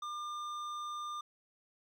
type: tone with hard clipping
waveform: sine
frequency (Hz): 1200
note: D6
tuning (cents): +37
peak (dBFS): -40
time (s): 0.02-1.21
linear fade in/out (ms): 5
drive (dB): 10
effects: none

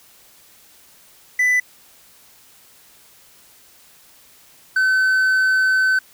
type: tone pair in turn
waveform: triangle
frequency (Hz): 1993 / 1524.2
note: B6 / G6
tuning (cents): +15 / -49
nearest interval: perfect fourth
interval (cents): 464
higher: first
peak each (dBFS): -12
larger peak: neither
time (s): 1.39-1.6 / 4.76-5.99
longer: second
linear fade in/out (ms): 5
effects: white hiss -50 dBFS RMS until 6.13 s

